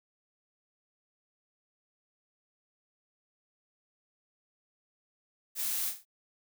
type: noise with echo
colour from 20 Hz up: blue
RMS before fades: -33 dBFS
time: 5.55-5.93 s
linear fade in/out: 50 ms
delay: 41 ms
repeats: 3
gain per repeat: -8 dB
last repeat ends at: 6.053 s
effects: none